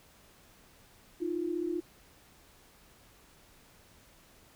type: tone pair together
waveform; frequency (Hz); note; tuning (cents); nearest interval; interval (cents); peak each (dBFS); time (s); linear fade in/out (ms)
sine; 313.7 / 349.2; D#4 / F4; +14 / 0; major second; 186; -35 / -32; 1.2-1.81; 20
effects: pink hiss -60 dBFS RMS until 4.55 s